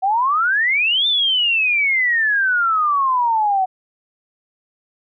sine exponential two-way sweep, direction up then down, 740 to 3603 to 740 Hz, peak -14 dBFS, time 0.02-3.66 s, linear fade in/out 20 ms, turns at 1.07 s, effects none

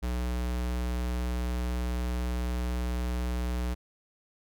square tone, 61 Hz, B1, 21 cents flat, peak -29 dBFS, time 0.02-3.75 s, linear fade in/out 20 ms, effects none

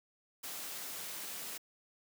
white noise, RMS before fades -43 dBFS, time 0.43-1.58 s, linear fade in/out 10 ms, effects high-pass 150 Hz 12 dB/octave

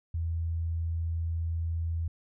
sine tone, 82.8 Hz, E2, 8 cents sharp, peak -28 dBFS, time 0.14-2.08 s, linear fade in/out 5 ms, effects none

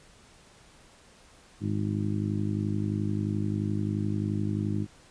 harmonic tone, 51.5 Hz, G#1, 14 cents flat, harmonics 2 / 3 / 4 / 5 / 6 / 7, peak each -30 / -35 / -31 / -41 / -34 / -41 dBFS, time 1.6-4.87 s, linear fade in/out 50 ms, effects pink hiss -56 dBFS RMS until 5.1 s + resampled to 22050 Hz

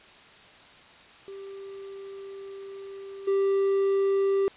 triangle tone with level steps, 392.3 Hz, G4, 1 cent sharp, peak -36 / -19 dBFS, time 1.28-4.48 s, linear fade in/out 0 ms, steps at 3.27 s, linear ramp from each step 10 ms, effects white hiss -51 dBFS RMS until 4.56 s + resampled to 8000 Hz

